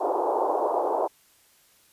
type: band-pass noise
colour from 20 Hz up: white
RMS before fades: -25 dBFS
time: 0-1.08 s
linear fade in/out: 20 ms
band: 340 to 960 Hz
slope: 48 dB/octave
effects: white hiss -60 dBFS RMS until 1.92 s + resampled to 32000 Hz